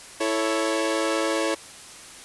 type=chord; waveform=sawtooth; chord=A major; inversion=second; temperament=equal; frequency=329.6 / 440 / 554.4 Hz; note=E4 / A4 / C#5; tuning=0 / 0 / 0 cents; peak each=-22 / -25 / -22 dBFS; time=0.2-1.55 s; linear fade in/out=10 ms; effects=white hiss -43 dBFS RMS until 2.24 s + resampled to 24000 Hz